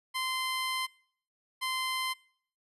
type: tone pair in turn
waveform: 15% pulse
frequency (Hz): 1037 / 1037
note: C6 / C6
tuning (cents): -16 / -16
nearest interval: unison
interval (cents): 0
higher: neither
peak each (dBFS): -24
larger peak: neither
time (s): 0.14-0.87 / 1.61-2.14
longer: first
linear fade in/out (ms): 20
effects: noise-tail reverb RT60 0.6 s tail -25 dB re dry + resampled to 32000 Hz